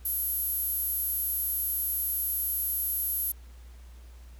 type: tone with high-pass filter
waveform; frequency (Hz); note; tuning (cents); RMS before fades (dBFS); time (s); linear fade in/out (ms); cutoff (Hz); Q
sawtooth; 510; C5; -44; -30; 0.05-3.32; 5; 12000; 7.9
effects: added 60 Hz sine -45 dBFS peak until 4.39 s + pink hiss -60 dBFS RMS until 4.39 s